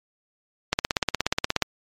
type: click train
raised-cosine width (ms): 0.2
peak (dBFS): -3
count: 16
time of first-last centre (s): 0.73-1.623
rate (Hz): 16.8
effects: MP3 64 kbps